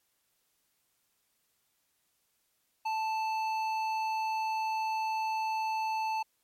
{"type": "tone with hard clipping", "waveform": "sine", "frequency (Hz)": 880, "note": "A5", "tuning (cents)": 0, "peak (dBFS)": -31, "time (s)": [2.85, 6.23], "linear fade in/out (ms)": 10, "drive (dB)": 10, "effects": ["white hiss -75 dBFS RMS until 6.43 s", "MP3 64 kbps"]}